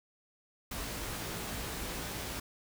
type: noise with comb filter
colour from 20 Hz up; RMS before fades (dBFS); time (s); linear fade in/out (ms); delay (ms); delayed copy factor
pink; -39; 0.71-2.4; 5; 18; +0.5
effects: none